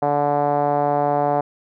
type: tone with low-pass filter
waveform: 5% pulse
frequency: 145 Hz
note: D3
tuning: 22 cents flat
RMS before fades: -19 dBFS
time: 0.02-1.41 s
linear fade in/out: 5 ms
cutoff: 720 Hz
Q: 3.3
effects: none

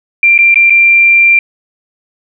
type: tone with dropouts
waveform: sine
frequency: 2370 Hz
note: D7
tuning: 15 cents sharp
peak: -3 dBFS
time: 0.23-1.39 s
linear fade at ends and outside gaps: 2 ms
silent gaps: 0.379-0.388 / 0.543-0.557 / 0.698-0.704 s
effects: none

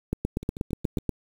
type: two click trains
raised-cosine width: 3 ms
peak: -12 / -24 dBFS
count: 9 / 5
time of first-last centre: 0.13-1.093 / 0.43-0.985 s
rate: 8.31 / 7.21 Hz
effects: 7-bit

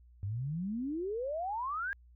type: exponential sweep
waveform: sine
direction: up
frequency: 93.8 to 1661.2 Hz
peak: -33 dBFS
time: 0.23-1.93 s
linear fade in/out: 0 ms
effects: added 60 Hz sine -56 dBFS peak until 2.15 s

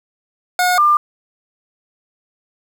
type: tone pair in turn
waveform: 25% pulse / sine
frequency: 723 / 1196.1 Hz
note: F#5 / D6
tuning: -40 / +31 cents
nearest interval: major sixth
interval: 871 cents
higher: second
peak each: -9 dBFS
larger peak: neither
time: 0.59-0.78 / 0.78-0.97 s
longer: neither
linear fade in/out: 2 ms
effects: 7-bit

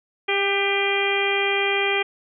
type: harmonic tone with a mistuned harmonic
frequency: 398.4 Hz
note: G4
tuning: 28 cents sharp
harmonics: 1 / 2 / 3 / 4 / 5 / 6 / 7 / 8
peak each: -24 / -28 / -32 / -32 / -27 / -24 / -34 / -29 dBFS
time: 0.28-2.03 s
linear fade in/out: 10 ms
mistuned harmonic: 4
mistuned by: -33 cents
effects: none

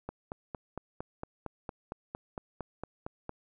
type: click train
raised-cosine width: 1 ms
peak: -23 dBFS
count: 15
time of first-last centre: 0.09-3.294 s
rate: 4.37 Hz
effects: none

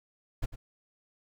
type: noise with echo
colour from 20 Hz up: brown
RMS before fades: -29 dBFS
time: 0.42-0.46 s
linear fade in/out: 10 ms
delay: 100 ms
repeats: 1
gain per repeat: -13 dB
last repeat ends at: 0.56 s
effects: none

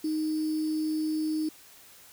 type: tone with sample-and-hold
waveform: sine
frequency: 311.1 Hz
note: D#4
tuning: in tune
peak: -26 dBFS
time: 0.04-1.49 s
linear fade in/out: 5 ms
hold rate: 4900 Hz
effects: white hiss -53 dBFS RMS until 2.12 s

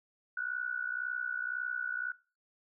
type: tone with amplitude modulation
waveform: sine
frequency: 1472 Hz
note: F#6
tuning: 9 cents flat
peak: -29 dBFS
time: 0.37-2.12 s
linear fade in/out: 5 ms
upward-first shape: sine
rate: 61.9 Hz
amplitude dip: 80%
effects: noise-tail reverb RT60 0.3 s tail -17 dB re dry

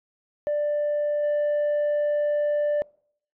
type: tone with level steps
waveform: sine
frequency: 590 Hz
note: D5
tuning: 8 cents sharp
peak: -20 / -18 dBFS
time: 0.47-2.82 s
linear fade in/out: 0 ms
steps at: 1.23 s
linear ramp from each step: 5 ms
effects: noise-tail reverb RT60 0.6 s tail -26 dB re dry + tanh soft clip ceiling -20 dBFS

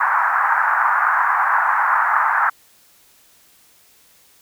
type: band-pass noise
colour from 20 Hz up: pink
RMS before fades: -17 dBFS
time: 0-2.5 s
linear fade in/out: 10 ms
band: 850 to 1700 Hz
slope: 48 dB/octave
effects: white hiss -53 dBFS RMS until 4.41 s

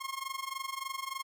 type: tone with amplitude modulation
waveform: sawtooth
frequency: 1075 Hz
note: C6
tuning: 47 cents sharp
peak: -29 dBFS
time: 0-1.23 s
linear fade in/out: 20 ms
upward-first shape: sine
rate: 23.4 Hz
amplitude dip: 85%
effects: none

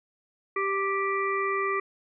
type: harmonic tone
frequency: 392 Hz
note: G4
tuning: in tune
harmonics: 1 / 3 / 5 / 6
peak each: -29 / -28 / -32 / -36 dBFS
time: 0.56-1.8 s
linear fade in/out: 5 ms
effects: none

